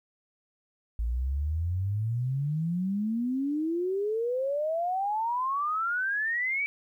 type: exponential sweep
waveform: sine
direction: up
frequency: 55 to 2318 Hz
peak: -26 dBFS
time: 0.99-6.66 s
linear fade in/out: 0 ms
effects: 11-bit